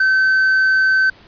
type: tone with tanh clipping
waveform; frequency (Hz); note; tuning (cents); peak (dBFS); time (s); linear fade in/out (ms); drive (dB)
sine; 1537; G6; -35; -12; 0-1.1; 5; 3
effects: pink hiss -46 dBFS RMS until 1.27 s + resampled to 11025 Hz